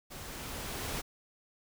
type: noise with level ramp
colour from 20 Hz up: pink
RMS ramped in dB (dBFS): -45 to -36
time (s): 0.1-1.02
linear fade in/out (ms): 20
effects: none